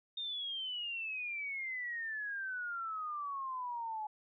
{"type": "exponential sweep", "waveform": "sine", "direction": "down", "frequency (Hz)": [3676, 844], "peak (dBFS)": -37, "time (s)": [0.17, 4.07], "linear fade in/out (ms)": 5, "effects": []}